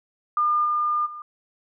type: tone with level steps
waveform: sine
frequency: 1207 Hz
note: D6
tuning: 47 cents sharp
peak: -18 / -20 / -34 dBFS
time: 0.37-1.22 s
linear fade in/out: 2 ms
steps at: 0.64 / 1.05 s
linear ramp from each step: 20 ms
effects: none